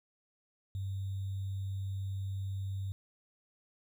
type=tone with sample-and-hold; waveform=sine; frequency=97 Hz; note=G2; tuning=18 cents flat; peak=-34 dBFS; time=0.75-2.92 s; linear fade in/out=0 ms; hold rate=3675 Hz; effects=none